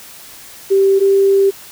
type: tone pair in turn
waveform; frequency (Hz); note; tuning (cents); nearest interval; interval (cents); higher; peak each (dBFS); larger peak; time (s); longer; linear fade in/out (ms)
sine; 390 / 392.5; G4 / G4; -9 / +2; unison; 11; second; -8; neither; 0.7-1 / 1-1.51; second; 20
effects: white hiss -37 dBFS RMS until 1.71 s